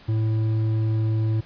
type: tone with hard clipping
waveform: sine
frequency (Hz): 110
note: A2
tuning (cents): 0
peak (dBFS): -21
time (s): 0.08-1.41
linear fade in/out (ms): 10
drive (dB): 6
effects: pink hiss -49 dBFS RMS until 1.45 s + resampled to 11025 Hz